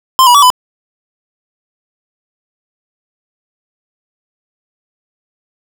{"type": "tone with pitch steps", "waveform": "square", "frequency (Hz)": [1044, 971, 1143, 1002], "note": ["C6", "B5", "D6", "B5"], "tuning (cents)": [-4, -30, -47, 25], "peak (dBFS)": -4, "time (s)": [0.19, 0.502], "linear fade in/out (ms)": 0, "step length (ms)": 78, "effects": []}